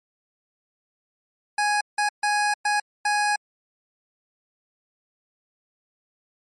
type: tone bursts at uneven times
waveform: 25% pulse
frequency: 830.6 Hz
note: G#5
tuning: in tune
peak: -16 dBFS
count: 5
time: 1.58-1.81 / 1.98-2.09 / 2.23-2.54 / 2.65-2.8 / 3.05-3.36 s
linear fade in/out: 5 ms
effects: MP3 48 kbps